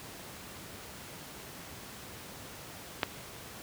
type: click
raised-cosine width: 0.3 ms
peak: -10 dBFS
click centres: 3.032 s
effects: pink hiss -46 dBFS RMS until 3.62 s + high-pass 80 Hz 12 dB/octave